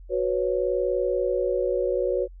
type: chord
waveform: sine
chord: F# suspended fourth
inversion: none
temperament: equal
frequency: 370 / 493.9 / 554.4 Hz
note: F#4 / B4 / C#5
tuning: 0 / 0 / 0 cents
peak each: -26 dBFS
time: 0.09-2.28 s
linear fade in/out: 50 ms
effects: added 44 Hz sine -41 dBFS peak until 2.4 s